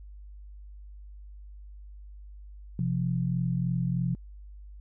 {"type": "tone pair together", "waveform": "sine", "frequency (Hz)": [130.11, 173.3], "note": ["C3", "F3"], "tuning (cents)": [-9, -13], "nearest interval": "perfect fourth", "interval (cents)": 496, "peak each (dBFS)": -28, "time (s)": [2.79, 4.15], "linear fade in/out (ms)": 2, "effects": ["added 50 Hz sine -43 dBFS peak until 4.8 s"]}